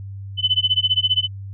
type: tone with tremolo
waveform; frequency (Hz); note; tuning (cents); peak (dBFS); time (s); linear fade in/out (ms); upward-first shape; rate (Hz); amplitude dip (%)
sine; 3017; F#7; +33; -12; 0.37-1.28; 50; sine; 15; 100
effects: added 98 Hz sine -30 dBFS peak until 1.53 s